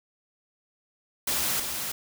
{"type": "noise with echo", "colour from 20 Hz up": "white", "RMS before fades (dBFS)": -27, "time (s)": [1.27, 1.6], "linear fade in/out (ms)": 5, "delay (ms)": 320, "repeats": 1, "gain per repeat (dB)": -5, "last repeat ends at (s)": 1.92, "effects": []}